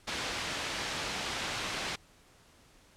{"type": "low-pass noise", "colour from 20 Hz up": "white", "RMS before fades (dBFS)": -36, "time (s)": [0.07, 1.96], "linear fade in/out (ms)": 10, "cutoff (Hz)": 4000, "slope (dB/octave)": 12, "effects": ["pink hiss -61 dBFS RMS until 2.96 s", "low-pass 10000 Hz 12 dB/octave"]}